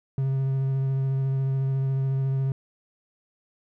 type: tone with vibrato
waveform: triangle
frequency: 134.4 Hz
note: C3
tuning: 47 cents sharp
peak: -20 dBFS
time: 0.18-2.52 s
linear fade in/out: 2 ms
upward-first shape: sine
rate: 14 Hz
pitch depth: 13 cents each way
effects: none